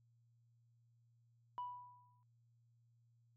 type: tone with exponential decay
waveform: sine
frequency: 985 Hz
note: B5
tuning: 5 cents flat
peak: -38 dBFS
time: 1.58-2.23 s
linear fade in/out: 0 ms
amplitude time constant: 140 ms
effects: tanh soft clip ceiling -38 dBFS + added 117 Hz sine -70 dBFS peak until 3.36 s